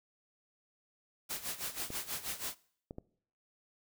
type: noise with tremolo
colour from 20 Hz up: white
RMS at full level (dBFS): -37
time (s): 1.29-2.55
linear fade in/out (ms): 20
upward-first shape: sine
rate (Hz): 6.2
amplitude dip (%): 80
type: clicks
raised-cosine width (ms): 2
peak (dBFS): -29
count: 3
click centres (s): 1.904 / 2.909 / 2.984
effects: noise-tail reverb RT60 0.6 s tail -22 dB re dry